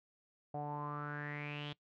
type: tone with low-pass filter sweep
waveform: sawtooth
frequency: 146.83 Hz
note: D3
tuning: in tune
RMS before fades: -42 dBFS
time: 0.54-1.73 s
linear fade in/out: 5 ms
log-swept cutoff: 690 to 3400 Hz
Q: 7.7
effects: noise-tail reverb RT60 0.1 s tail -21 dB re dry